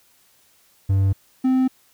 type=tone pair in turn; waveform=triangle; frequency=97.1 / 259.2 Hz; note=G2 / C4; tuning=-16 / -16 cents; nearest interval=octave + perfect fourth; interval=1700 cents; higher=second; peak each=-13 dBFS; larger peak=neither; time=0.89-1.13 / 1.44-1.68 s; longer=neither; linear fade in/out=10 ms; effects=white hiss -58 dBFS RMS until 1.93 s